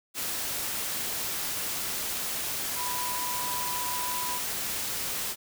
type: tone in noise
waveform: sine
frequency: 987 Hz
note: B5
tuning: 1 cent flat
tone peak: -33 dBFS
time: 2.75-4.41 s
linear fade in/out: 50 ms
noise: white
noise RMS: -32 dBFS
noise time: 0.14-5.36 s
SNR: -4 dB
effects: none